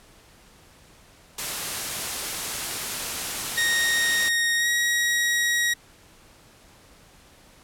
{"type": "noise", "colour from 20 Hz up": "white", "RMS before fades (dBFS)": -29, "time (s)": [1.38, 4.29], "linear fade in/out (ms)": 5}
{"type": "tone with pitch glide", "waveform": "sawtooth", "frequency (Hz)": [1864.7, 1899.5], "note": ["A#6", "A#6"], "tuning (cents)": [0, 32], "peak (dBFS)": -17, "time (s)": [3.57, 5.74], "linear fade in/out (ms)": 10, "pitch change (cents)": 32, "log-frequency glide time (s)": [4.57, 4.68]}
{"effects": ["pink hiss -53 dBFS RMS until 7.63 s", "low-pass 12000 Hz 12 dB/octave"]}